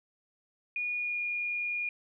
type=tone with pitch glide; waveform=sine; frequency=2447 to 2430 Hz; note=D#7 to D#7; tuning=-29 to -42 cents; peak=-30 dBFS; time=0.76-1.89 s; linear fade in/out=2 ms; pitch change=-13 cents; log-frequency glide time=0.96-1.2 s; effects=none